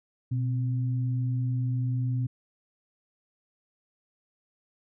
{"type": "tone pair together", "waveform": "sine", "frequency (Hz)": [123.47, 261.8], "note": ["B2", "C4"], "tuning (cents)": [0, 1], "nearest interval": "octave + minor second", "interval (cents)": 1301, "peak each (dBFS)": [-25, -37], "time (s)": [0.31, 2.27], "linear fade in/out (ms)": 10, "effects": []}